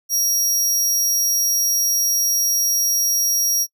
sawtooth tone, 5660 Hz, F8, 22 cents sharp, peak -14 dBFS, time 0.09-3.67 s, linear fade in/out 50 ms, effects noise-tail reverb RT60 0.1 s tail -24 dB re dry

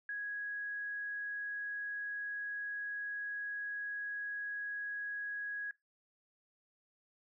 sine tone, 1661.2 Hz, G#6, in tune, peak -37 dBFS, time 0.09-5.71 s, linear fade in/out 2 ms, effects noise-tail reverb RT60 0.2 s tail -21 dB re dry

